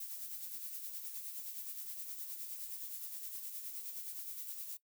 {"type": "noise with tremolo", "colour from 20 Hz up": "violet", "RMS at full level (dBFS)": -43, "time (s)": [0, 4.77], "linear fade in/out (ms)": 5, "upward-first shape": "sine", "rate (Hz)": 9.6, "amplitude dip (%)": 45, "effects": ["noise-tail reverb RT60 0.1 s tail -18 dB re dry"]}